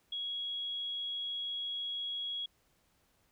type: tone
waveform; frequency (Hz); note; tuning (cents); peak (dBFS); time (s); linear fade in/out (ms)
sine; 3322; G#7; 0; -35; 0.12-2.46; 5
effects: pink hiss -72 dBFS RMS until 3.31 s